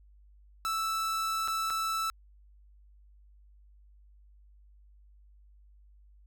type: tone with dropouts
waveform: 45% pulse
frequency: 1318.5 Hz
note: E6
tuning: in tune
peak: -29 dBFS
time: 0.65-2.1 s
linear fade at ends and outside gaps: 0 ms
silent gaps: 1.476-1.482 / 1.701-1.705 s
effects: added 50 Hz sine -55 dBFS peak until 6.26 s